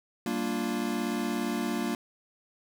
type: chord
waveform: square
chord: G minor seventh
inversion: none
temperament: equal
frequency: 196 / 233.1 / 293.7 / 349.2 Hz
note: G3 / Bb3 / D4 / F4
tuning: 0 / 0 / 0 / 0 cents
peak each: -37 / -32 / -36 / -36 dBFS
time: 0.26-1.95 s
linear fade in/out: 2 ms
effects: none